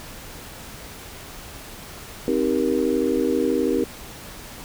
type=chord; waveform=sine; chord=C minor seventh; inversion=none; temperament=just; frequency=261.6 / 314 / 392.4 / 470.9 Hz; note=C4 / Eb4 / G4 / Bb4; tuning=0 / +16 / +2 / +18 cents; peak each=-24 dBFS; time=2.28-3.84 s; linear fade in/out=0 ms; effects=pink hiss -39 dBFS RMS until 4.64 s